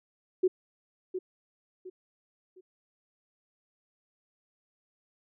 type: tone with echo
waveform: sine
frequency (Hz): 370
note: F#4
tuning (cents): 0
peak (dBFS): -20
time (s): 0.43-0.48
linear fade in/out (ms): 10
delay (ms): 710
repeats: 3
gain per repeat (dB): -10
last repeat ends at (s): 2.61
effects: none